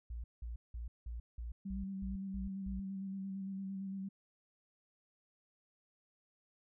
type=tone bursts; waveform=sine; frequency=58.27 Hz; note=A#1; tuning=in tune; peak=-40 dBFS; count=9; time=0.1-2.8 s; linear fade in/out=5 ms; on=140 ms; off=180 ms
type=tone with vibrato; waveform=sine; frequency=193.5 Hz; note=G3; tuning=22 cents flat; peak=-39 dBFS; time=1.65-4.09 s; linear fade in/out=10 ms; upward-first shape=square; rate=8.8 Hz; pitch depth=20 cents each way
effects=none